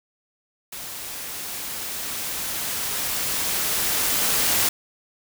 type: noise with level ramp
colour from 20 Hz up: white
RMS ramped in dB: -35 to -20 dBFS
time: 0.72-4.69 s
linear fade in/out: 5 ms
effects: none